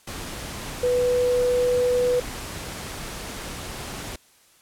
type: tone in noise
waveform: sine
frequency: 494 Hz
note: B4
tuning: in tune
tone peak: -18 dBFS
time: 0.83-2.2 s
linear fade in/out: 5 ms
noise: pink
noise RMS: -34 dBFS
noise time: 0.07-4.16 s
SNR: +13 dB
effects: white hiss -57 dBFS RMS until 4.61 s + low-pass 12000 Hz 12 dB/octave